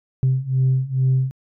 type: beating tone pair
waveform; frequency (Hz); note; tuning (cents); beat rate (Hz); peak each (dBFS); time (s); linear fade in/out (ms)
sine; 129.6 / 131.9; C3 / C3; -16 / +14; 2.3; -19 / -17; 0.23-1.31; 0
effects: tanh soft clip ceiling -11 dBFS